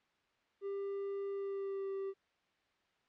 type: tone with pitch glide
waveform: triangle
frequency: 396.8 to 389.8 Hz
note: G4 to G4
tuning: +21 to -10 cents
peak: -35 dBFS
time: 0.61-2.14 s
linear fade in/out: 50 ms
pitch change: -31 cents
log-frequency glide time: 1.31-1.9 s
effects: white hiss -75 dBFS RMS until 3.08 s + low-pass 3000 Hz 12 dB/octave